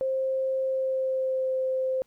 sine tone with pitch glide, 528 to 521.3 Hz, C5 to C5, +16 to -6 cents, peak -24 dBFS, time 0.01-2.02 s, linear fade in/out 0 ms, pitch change -22 cents, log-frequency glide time 0.63-1.53 s, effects pink hiss -68 dBFS RMS until 2.06 s

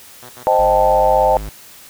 5% pulse tone bursts, 123.47 Hz, B2, in tune, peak -25 dBFS, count 3, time 0.22-0.579 s, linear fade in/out 10 ms, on 75 ms, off 67 ms
sine chord, A half-diminished seventh, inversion first, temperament equal, 523.3 / 622.3 / 784 / 880 Hz, C5 / Eb5 / G5 / A5, 0 / 0 / 0 / 0 cents, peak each -16 dBFS, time 0.47-1.37 s, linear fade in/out 0 ms
square tone, 51.91 Hz, G#1, in tune, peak -26 dBFS, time 0.59-1.49 s, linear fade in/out 0 ms
effects white hiss -41 dBFS RMS until 1.89 s

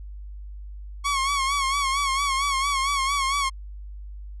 sawtooth tone with vibrato, 1104 Hz, C#6, 7 cents flat, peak -18 dBFS, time 1.04-3.5 s, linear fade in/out 20 ms, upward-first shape sine, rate 4.4 Hz, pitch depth 65 cents each way, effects added 50 Hz sine -35 dBFS peak until 4.4 s + resampled to 24000 Hz

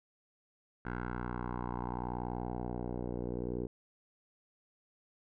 10% pulse tone with low-pass filter sweep, 60.7 Hz, B1, 29 cents flat, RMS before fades -38 dBFS, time 0.85-3.67 s, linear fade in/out 5 ms, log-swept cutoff 1500 to 440 Hz, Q 3.5, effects none

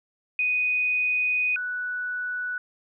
sine tone pair in turn, 2489 / 1480 Hz, D#7 / F#6, 0 / 0 cents, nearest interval major sixth, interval 900 cents, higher first, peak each -21 / -27 dBFS, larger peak first, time 0.39-1.56 / 1.56-2.58 s, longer first, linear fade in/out 2 ms, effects none

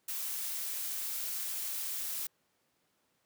blue noise, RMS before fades -37 dBFS, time 0.08-2.27 s, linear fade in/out 5 ms, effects pink hiss -75 dBFS RMS until 3.25 s + high-pass 150 Hz 12 dB/octave

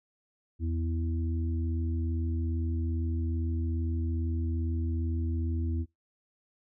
harmonic tone, 82.41 Hz, E2, in tune, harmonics 1 / 3 / 4, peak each -28 / -38 / -40 dBFS, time 0.59-5.86 s, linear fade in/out 50 ms, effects noise-tail reverb RT60 0.2 s tail -24 dB re dry

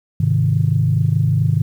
sine chord, Ab major, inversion none, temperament equal, 103.83 / 130.81 / 155.56 Hz, Ab2 / C3 / Eb3, 0 / 0 / 0 cents, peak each -17 dBFS, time 0.2-1.62 s, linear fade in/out 5 ms, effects tanh soft clip ceiling -3 dBFS + 8-bit

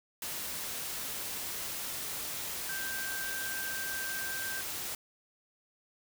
sine tone in noise, 1568 Hz, G6, in tune, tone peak -37 dBFS, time 2.69-4.61 s, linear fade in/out 2 ms, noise white, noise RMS -38 dBFS, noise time 0.22-4.95 s, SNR -2 dB, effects none

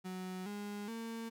35% pulse tone with pitch steps, 185 / 205.3 / 227.8 Hz, F#3 / G#3 / A#3, 0 / -20 / -40 cents, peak -39 dBFS, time 0.04-1.3 s, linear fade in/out 20 ms, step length 420 ms, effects none

